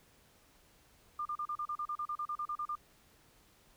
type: tone bursts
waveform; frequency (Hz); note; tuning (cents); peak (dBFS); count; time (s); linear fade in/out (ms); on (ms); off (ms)
sine; 1200; D6; +37; -34; 16; 1.19-2.754; 5; 64; 36
effects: pink hiss -65 dBFS RMS until 3.76 s